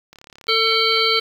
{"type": "click train", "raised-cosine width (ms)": 0.2, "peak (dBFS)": -25, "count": 15, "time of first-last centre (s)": [0.13, 0.525], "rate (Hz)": 35.4}
{"type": "harmonic tone", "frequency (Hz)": 448, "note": "A4", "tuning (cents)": 31, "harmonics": [1, 3, 5, 7, 9, 10], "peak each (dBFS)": [-22, -22, -22, -22, -22, -22], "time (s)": [0.48, 1.2], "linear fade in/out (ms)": 10}
{"effects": ["7-bit"]}